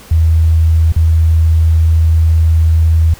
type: tone with dropouts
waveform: sine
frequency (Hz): 80.9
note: E2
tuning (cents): -32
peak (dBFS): -6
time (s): 0.11-3.14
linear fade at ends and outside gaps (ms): 5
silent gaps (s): 0.923-0.961
effects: pink hiss -37 dBFS RMS until 3.19 s